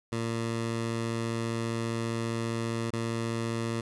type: tone with dropouts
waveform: 15% pulse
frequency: 115 Hz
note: A#2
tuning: 23 cents flat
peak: -23 dBFS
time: 0.12-3.81 s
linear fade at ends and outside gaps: 5 ms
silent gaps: 2.905-2.931 s
effects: resampled to 24000 Hz + 10-bit